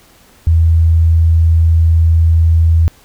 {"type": "tone", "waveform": "sine", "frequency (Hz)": 82, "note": "E2", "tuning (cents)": -9, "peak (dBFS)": -6, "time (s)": [0.47, 2.88], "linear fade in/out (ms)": 0, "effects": ["pink hiss -46 dBFS RMS until 3.04 s"]}